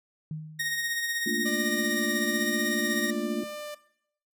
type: tone with exponential decay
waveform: sine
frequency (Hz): 155.56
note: D#3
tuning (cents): 0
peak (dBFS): -30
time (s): 0.31-1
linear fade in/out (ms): 2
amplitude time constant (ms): 150
type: tone with tremolo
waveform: sawtooth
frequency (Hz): 1864.7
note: A#6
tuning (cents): 0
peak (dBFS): -23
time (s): 0.59-3.11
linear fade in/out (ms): 10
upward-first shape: sine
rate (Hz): 16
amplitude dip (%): 40
type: chord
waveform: sine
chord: Bb major seventh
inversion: third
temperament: just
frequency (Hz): 218.5 / 233.1 / 291.4 / 349.6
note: A3 / Bb3 / D4 / F4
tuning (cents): -12 / 0 / -13 / +2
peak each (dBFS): -33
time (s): 1.26-3.44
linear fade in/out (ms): 5
type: tone with vibrato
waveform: sawtooth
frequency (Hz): 594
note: D5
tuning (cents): +20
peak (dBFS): -32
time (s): 1.45-3.75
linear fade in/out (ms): 10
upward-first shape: sine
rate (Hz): 1.1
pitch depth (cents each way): 9
effects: noise-tail reverb RT60 0.7 s tail -18 dB re dry